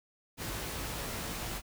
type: noise with comb filter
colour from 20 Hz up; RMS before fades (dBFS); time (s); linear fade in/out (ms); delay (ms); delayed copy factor
pink; -38; 0.37-1.62; 50; 18; +0.55
effects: none